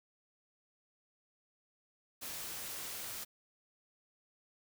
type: noise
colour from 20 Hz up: white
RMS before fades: -43 dBFS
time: 2.21-3.25 s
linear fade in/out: 20 ms
effects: none